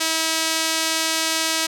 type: tone with band-pass filter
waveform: sawtooth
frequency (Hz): 322.3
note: E4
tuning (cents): -39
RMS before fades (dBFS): -22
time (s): 0-1.67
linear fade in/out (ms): 10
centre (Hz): 5800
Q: 0.75
effects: none